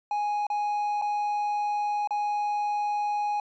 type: tone with dropouts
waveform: triangle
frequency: 830 Hz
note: G#5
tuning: 1 cent flat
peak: -23 dBFS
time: 0.11-3.4 s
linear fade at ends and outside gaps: 2 ms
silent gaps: 0.468-0.501 / 1.015-1.021 / 2.074-2.107 s
effects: resampled to 16000 Hz